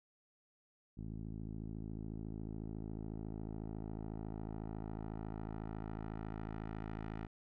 10% pulse tone with low-pass filter sweep, 54 Hz, A1, 32 cents flat, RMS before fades -44 dBFS, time 0.97-7.27 s, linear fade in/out 10 ms, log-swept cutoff 230 to 2000 Hz, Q 0.9, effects none

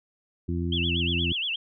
harmonic tone, 86 Hz, F2, 26 cents flat, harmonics 1 / 2 / 3 / 4, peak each -28 / -31 / -33 / -34 dBFS, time 0.48-1.33 s, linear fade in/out 10 ms
sine tone with vibrato, 3006 Hz, F#7, 27 cents sharp, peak -26 dBFS, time 0.72-1.56 s, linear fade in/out 5 ms, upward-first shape sine, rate 8.5 Hz, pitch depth 230 cents each way
effects none

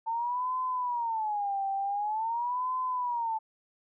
sine tone with vibrato, 894 Hz, A5, 27 cents sharp, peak -28 dBFS, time 0.06-3.39 s, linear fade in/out 20 ms, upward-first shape sine, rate 0.46 Hz, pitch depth 230 cents each way, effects none

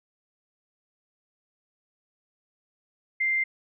sine tone, 2093 Hz, C7, in tune, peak -22 dBFS, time 3.2-3.44 s, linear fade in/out 10 ms, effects none

